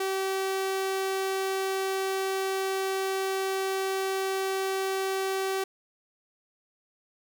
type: tone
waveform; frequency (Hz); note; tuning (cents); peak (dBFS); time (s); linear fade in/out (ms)
sawtooth; 384.2; G4; -35; -23; 0-5.64; 5
effects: none